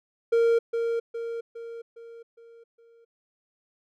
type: tone with echo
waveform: triangle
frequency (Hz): 463.3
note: A#4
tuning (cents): -11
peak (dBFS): -16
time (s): 0.32-0.59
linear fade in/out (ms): 10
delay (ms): 410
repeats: 6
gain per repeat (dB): -6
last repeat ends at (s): 3.05
effects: none